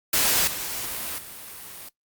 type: noise with level steps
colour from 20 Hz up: white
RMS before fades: -21 / -31 / -40 dBFS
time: 0.13-1.89 s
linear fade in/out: 5 ms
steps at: 0.47 / 1.18 s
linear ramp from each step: 5 ms
effects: noise-tail reverb RT60 0.1 s tail -19 dB re dry + Opus 48 kbps